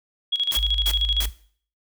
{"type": "tone with tremolo", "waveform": "sine", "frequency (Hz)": 3322, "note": "G#7", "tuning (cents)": 0, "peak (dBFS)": -18, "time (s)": [0.32, 1.25], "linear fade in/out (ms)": 10, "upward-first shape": "square", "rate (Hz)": 13, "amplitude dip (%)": 75}
{"type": "noise bursts", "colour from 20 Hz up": "white", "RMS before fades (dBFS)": -28, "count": 3, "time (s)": [0.52, 1.256], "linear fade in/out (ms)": 0, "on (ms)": 52, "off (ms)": 290}
{"type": "tone", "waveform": "sine", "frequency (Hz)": 51.91, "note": "G#1", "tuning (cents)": 0, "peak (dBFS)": -22, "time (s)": [0.56, 1.3], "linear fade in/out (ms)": 20}
{"effects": ["noise-tail reverb RT60 0.5 s tail -17 dB re dry"]}